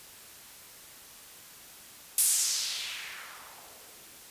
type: noise with low-pass filter sweep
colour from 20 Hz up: violet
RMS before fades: -33 dBFS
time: 2.18-4.18 s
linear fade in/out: 2 ms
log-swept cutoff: 11000 to 280 Hz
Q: 1.9
effects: white hiss -50 dBFS RMS until 4.3 s + resampled to 32000 Hz